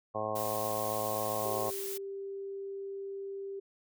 harmonic tone, 107.7 Hz, A2, 37 cents flat, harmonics 1 / 2 / 3 / 4 / 5 / 6 / 7 / 8 / 9 / 10, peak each -45 / -46 / -47 / -42 / -37 / -38 / -39 / -45 / -46 / -39 dBFS, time 0.14-1.71 s, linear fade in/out 20 ms
blue noise, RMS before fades -40 dBFS, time 0.35-1.98 s, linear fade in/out 10 ms
sine tone, 393.3 Hz, G4, 6 cents sharp, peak -37 dBFS, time 1.44-3.6 s, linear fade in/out 10 ms
effects none

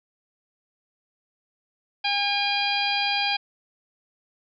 harmonic tone with a mistuned harmonic, 810 Hz, G#5, 43 cents flat, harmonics 1 / 2 / 3 / 4 / 5 / 6, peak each -27 / -33 / -27 / -28 / -33 / -30 dBFS, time 2.04-3.37 s, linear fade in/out 10 ms, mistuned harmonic 6, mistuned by -24 cents, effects none

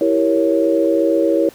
sine chord, E diminished seventh, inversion none, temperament equal, 329.6 / 392 / 466.2 / 554.4 Hz, E4 / G4 / Bb4 / Db5, 0 / 0 / 0 / 0 cents, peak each -16 / -22 / -19 / -17 dBFS, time 0.01-1.49 s, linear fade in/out 2 ms, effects pink hiss -44 dBFS RMS until 1.54 s + high-pass 100 Hz 12 dB/octave

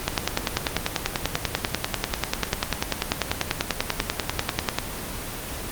click train, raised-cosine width 0.2 ms, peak -3 dBFS, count 49, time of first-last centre 0.08-4.786 s, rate 10.2 Hz, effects pink hiss -32 dBFS RMS until 5.71 s + Opus 24 kbps

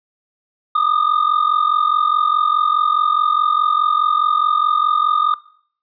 triangle ring-modulated tone, 1221 Hz, D#6, 33 cents flat, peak -9 dBFS, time 0.75-5.34 s, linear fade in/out 2 ms, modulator 22.4 Hz, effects noise-tail reverb RT60 0.6 s tail -21 dB re dry + resampled to 11025 Hz

